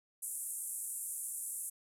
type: band-pass noise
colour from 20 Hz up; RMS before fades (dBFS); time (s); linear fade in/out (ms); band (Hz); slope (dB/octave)
pink; -41; 0.22-1.7; 10; 8200 to 12000; 48
effects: none